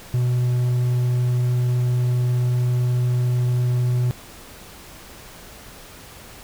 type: tone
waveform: triangle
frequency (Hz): 123.47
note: B2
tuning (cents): 0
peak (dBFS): -15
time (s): 0.14-4.11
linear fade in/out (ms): 0
effects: pink hiss -42 dBFS RMS until 6.43 s